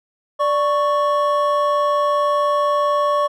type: tone pair together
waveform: triangle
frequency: 586.9 / 1108.7 Hz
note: D5 / C#6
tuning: -1 / 0 cents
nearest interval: major seventh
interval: 1101 cents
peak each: -16 dBFS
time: 0.39-3.28 s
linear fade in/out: 20 ms
effects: none